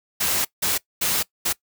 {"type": "noise bursts at uneven times", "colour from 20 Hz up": "white", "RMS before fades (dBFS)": -22, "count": 4, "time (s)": [[0.2, 0.45], [0.62, 0.78], [1.01, 1.23], [1.45, 1.53]], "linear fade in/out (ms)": 10, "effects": ["noise-tail reverb RT60 0.1 s tail -21 dB re dry"]}